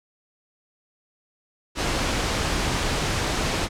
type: noise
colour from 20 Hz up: pink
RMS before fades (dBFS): -24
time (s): 1.75-3.69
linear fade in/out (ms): 50
effects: low-pass 7000 Hz 12 dB/octave